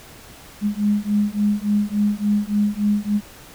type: beating tone pair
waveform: sine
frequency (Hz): 205.4 / 208.9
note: G#3 / G#3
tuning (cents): -19 / +10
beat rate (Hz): 3.5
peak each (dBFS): -20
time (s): 0.61-3.21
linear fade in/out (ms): 50
effects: pink hiss -43 dBFS RMS until 3.54 s